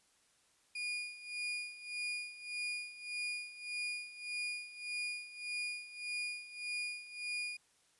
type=tone with tremolo; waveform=35% pulse; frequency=2440 Hz; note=D#7; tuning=34 cents flat; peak=-34 dBFS; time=0.75-7.57 s; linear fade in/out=5 ms; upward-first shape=sine; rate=1.7 Hz; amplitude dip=80%; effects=white hiss -71 dBFS RMS until 7.99 s + resampled to 24000 Hz